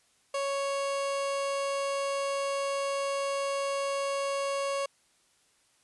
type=tone; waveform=30% pulse; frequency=554.4 Hz; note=C#5; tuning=in tune; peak=-26 dBFS; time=0.34-4.86 s; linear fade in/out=5 ms; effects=white hiss -67 dBFS RMS until 5.83 s + resampled to 24000 Hz